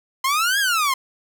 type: exponential two-way sweep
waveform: sawtooth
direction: up then down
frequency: 1033 to 1682 to 1033 Hz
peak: -14 dBFS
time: 0.24-0.94 s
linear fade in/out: 5 ms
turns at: 0.59 s
effects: none